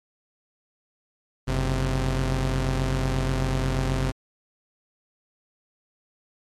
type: tone pair together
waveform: sawtooth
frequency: 46.33 / 130.81 Hz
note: F#1 / C3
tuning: +3 / 0 cents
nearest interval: octave + tritone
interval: 1797 cents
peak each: -21 dBFS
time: 1.47-4.12 s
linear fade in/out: 20 ms
effects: low-pass 9000 Hz 12 dB/octave + MP3 96 kbps